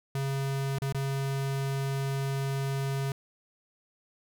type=tone with dropouts; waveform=square; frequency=136.8 Hz; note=C#3; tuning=23 cents flat; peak=-29 dBFS; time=0.15-3.12 s; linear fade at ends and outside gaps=2 ms; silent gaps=0.786-0.819 / 0.925-0.946 s; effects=none